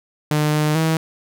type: tone with pitch steps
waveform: sawtooth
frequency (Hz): 150.9 / 151.9 / 160.4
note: D3 / D#3 / E3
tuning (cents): +47 / -41 / -47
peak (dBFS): -12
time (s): 0.31-0.97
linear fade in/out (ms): 2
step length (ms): 220
effects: none